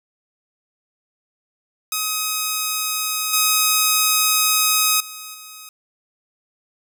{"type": "tone with level steps", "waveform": "5% pulse", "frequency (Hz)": 1264, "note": "D#6", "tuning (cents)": 27, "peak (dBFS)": [-9, -3, -21, -25], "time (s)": [1.92, 5.69], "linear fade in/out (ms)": 2, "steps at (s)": [3.33, 5, 5.34], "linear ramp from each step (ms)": 5, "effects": []}